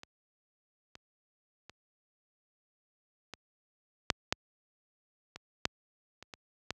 clicks, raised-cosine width 0.2 ms, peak -28 / -30 / -30 / -24 / -6 / -9 / -25 / -9 / -30 / -26 / -16 dBFS, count 11, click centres 0.034 / 0.954 / 1.696 / 3.337 / 4.102 / 4.325 / 5.36 / 5.654 / 6.226 / 6.338 / 6.706 s, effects high-pass 60 Hz 12 dB/octave

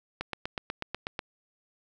click train, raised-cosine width 0.3 ms, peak -16 dBFS, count 9, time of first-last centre 0.21-1.192 s, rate 8.15 Hz, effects none

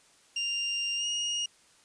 30% pulse tone with pitch glide, 2794 to 2861 Hz, F7 to F7, 0 to +41 cents, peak -26 dBFS, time 0.36-1.46 s, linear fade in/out 5 ms, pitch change +41 cents, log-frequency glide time 0.97-1.05 s, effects white hiss -61 dBFS RMS until 1.84 s + resampled to 22050 Hz

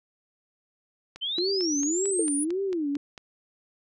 click train, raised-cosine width 0.2 ms, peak -24 dBFS, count 10, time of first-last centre 1.16-3.178 s, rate 4.46 Hz
sine linear sweep, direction up, 3004 to 9956 Hz, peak -27 dBFS, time 1.21-2.45 s, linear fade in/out 20 ms
sine tone with vibrato, 334.2 Hz, E4, 24 cents sharp, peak -25 dBFS, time 1.38-2.97 s, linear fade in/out 2 ms, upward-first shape sine, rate 1.8 Hz, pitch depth 290 cents each way
sine tone with exponential decay, 441.6 Hz, A4, 6 cents sharp, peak -20 dBFS, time 2.19-2.3 s, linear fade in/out 5 ms, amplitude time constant 23 ms
effects none

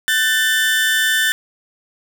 30% pulse tone pair together, 1516 / 1773.9 Hz, F#6 / A6, +42 / +14 cents, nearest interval minor third, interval 272 cents, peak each -17 / -13 dBFS, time 0.08-1.32 s, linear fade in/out 0 ms, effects 7-bit

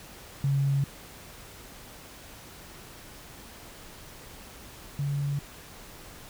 sine tone pair in turn, 138.59 / 142.16 Hz, C#3 / C#3, 0 / +44 cents, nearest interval unison, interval 44 cents, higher second, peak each -22 / -26 dBFS, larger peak first, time 0.44-0.84 / 4.99-5.39 s, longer neither, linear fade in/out 2 ms, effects pink hiss -47 dBFS RMS until 6.29 s

